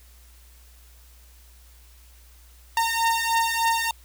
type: beating tone pair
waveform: sawtooth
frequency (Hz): 914 / 917.3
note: A#5 / A#5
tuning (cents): -34 / -28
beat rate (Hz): 3.3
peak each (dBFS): -20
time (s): 2.77-3.91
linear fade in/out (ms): 2
effects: added 60 Hz sine -49 dBFS peak until 4.04 s + white hiss -56 dBFS RMS until 4.04 s